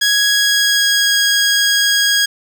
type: tone with pitch glide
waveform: 15% pulse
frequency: 1661.2 to 1644 Hz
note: G#6 to G#6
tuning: 0 to -18 cents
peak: -5 dBFS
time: 0.01-2.26 s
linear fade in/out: 10 ms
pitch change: -18 cents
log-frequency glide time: 0.27-1.18 s
effects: none